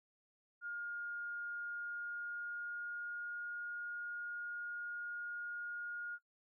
sine tone with pitch glide, 1419 to 1428 Hz, F6 to F6, +27 to +38 cents, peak -40 dBFS, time 0.61-6.19 s, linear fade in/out 50 ms, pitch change +11 cents, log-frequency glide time 1.52-3.44 s, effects noise-tail reverb RT60 0.1 s tail -24 dB re dry

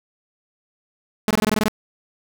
sawtooth tone bursts, 214.1 Hz, A3, 47 cents flat, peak -12 dBFS, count 9, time 1.28-1.682 s, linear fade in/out 0 ms, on 26 ms, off 21 ms, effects none

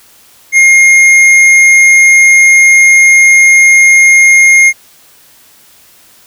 triangle tone with hard clipping, 2134 Hz, C7, 34 cents sharp, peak -3 dBFS, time 0.52-4.73 s, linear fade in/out 50 ms, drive 12 dB, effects white hiss -42 dBFS RMS until 6.26 s

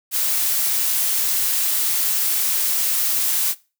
blue noise, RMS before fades -20 dBFS, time 0.11-3.55 s, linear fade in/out 50 ms, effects noise-tail reverb RT60 0.3 s tail -20 dB re dry

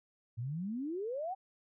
sine exponential sweep, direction up, 110.1 to 792 Hz, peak -35 dBFS, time 0.37-1.35 s, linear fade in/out 20 ms, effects none

